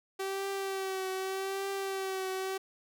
sawtooth tone with vibrato, 385 Hz, G4, 31 cents flat, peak -29 dBFS, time 0.19-2.58 s, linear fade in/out 10 ms, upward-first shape triangle, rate 0.83 Hz, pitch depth 38 cents each way, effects none

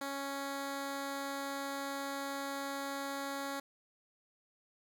10% pulse tone, 277.2 Hz, C#4, in tune, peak -29 dBFS, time 0.01-3.6 s, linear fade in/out 5 ms, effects none

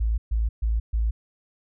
sine tone bursts, 55.4 Hz, A1, 13 cents sharp, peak -20 dBFS, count 4, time 0-1.11 s, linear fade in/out 10 ms, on 180 ms, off 130 ms, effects none

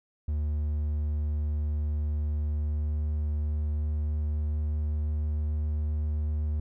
triangle tone with pitch glide, 75 to 75.65 Hz, D2 to D#2, +37 to -48 cents, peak -24 dBFS, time 0.28-6.6 s, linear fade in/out 5 ms, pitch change +15 cents, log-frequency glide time 2.5-5.66 s, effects none

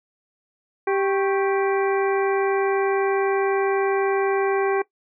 harmonic tone with a mistuned harmonic, 392 Hz, G4, in tune, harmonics 1 / 2 / 3 / 4 / 5 / 6, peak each -20 / -26 / -30 / -32 / -34 / -36 dBFS, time 0.87-4.82 s, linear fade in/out 5 ms, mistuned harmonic 3, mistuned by -110 cents, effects noise-tail reverb RT60 0.1 s tail -19 dB re dry

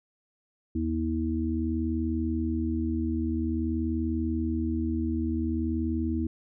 harmonic tone, 80.5 Hz, E2, 41 cents flat, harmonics 1 / 3 / 4, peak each -30 / -30 / -30 dBFS, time 0.75-6.27 s, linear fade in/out 5 ms, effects none

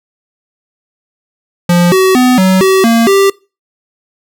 square tone with pitch steps, 174.8 / 377.3 / 251.6 / 187.9 / 381.2 / 230 / 393.1 Hz, F3 / F#4 / B3 / F#3 / G4 / A#3 / G4, +2 / +34 / +32 / +27 / -48 / -23 / +5 cents, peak -6 dBFS, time 1.69-3.3 s, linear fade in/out 5 ms, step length 230 ms, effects noise-tail reverb RT60 0.3 s tail -23 dB re dry

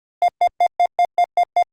triangle tone bursts, 704 Hz, F5, 14 cents sharp, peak -9 dBFS, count 8, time 0.22-1.626 s, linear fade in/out 2 ms, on 62 ms, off 130 ms, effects Opus 24 kbps

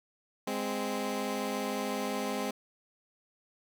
15% pulse tone pair together, 206.6 / 260.3 Hz, G#3 / C4, -9 / -9 cents, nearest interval major third, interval 400 cents, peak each -28 dBFS, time 0.47-2.51 s, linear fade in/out 5 ms, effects none

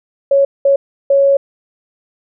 sine tone bursts at uneven times, 554.4 Hz, C#5, in tune, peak -7 dBFS, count 3, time 0.31-0.45 / 0.65-0.76 / 1.1-1.37 s, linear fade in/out 5 ms, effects none

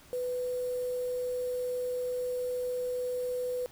sine tone with quantisation, 497.4 Hz, B4, 12 cents sharp, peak -30 dBFS, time 0.13-3.66 s, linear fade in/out 0 ms, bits 8, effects pink hiss -56 dBFS RMS until 3.71 s

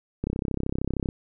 click train, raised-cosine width 3 ms, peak -14 dBFS, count 29, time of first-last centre 0.24-1.088 s, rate 33 Hz, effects none

